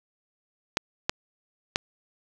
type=clicks; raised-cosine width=0.2 ms; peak=-5 dBFS; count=3; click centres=0.771 / 1.095 / 1.759 s; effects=none